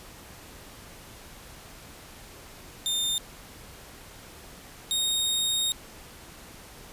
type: tone pair in turn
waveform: sawtooth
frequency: 3621 / 3719 Hz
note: A7 / A#7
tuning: +49 / -5 cents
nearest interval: unison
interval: 46 cents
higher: second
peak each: -22 / -21 dBFS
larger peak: second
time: 2.86-3.18 / 4.91-5.72 s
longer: second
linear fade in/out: 0 ms
effects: pink hiss -47 dBFS RMS until 6.92 s + resampled to 32000 Hz